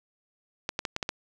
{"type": "clicks", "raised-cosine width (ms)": 0.2, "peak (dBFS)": -12, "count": 6, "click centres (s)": [0.691, 0.791, 0.852, 0.964, 1.028, 1.091], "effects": []}